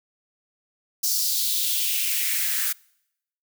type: noise with high-pass filter sweep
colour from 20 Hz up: blue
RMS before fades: -24 dBFS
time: 1.03-2.73 s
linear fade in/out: 10 ms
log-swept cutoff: 5400 to 1500 Hz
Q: 3
effects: noise-tail reverb RT60 0.8 s tail -26 dB re dry